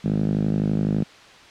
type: tone with band-pass filter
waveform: 5% pulse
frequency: 51.91 Hz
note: G#1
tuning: in tune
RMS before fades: -22 dBFS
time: 0.04-1.04 s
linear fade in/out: 10 ms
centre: 180 Hz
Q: 3.1
effects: white hiss -46 dBFS RMS until 1.5 s + low-pass 4000 Hz 12 dB/octave